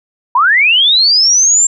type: linear sweep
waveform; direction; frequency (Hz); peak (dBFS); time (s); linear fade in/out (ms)
sine; up; 922 to 7459; -6; 0.35-1.67; 5
effects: none